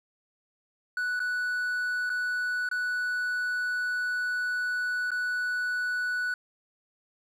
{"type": "tone with dropouts", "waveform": "triangle", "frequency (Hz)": 1480, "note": "F#6", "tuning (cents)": 0, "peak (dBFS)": -25, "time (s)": [0.97, 6.34], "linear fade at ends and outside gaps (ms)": 2, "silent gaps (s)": [[1.194, 1.201], [2.095, 2.1], [2.689, 2.713], [5.106, 5.116]], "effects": []}